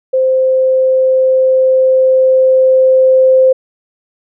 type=tone with level ramp; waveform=sine; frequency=521 Hz; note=C5; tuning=7 cents flat; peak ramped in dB=-8 to -4 dBFS; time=0.13-3.53 s; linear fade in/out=10 ms; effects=none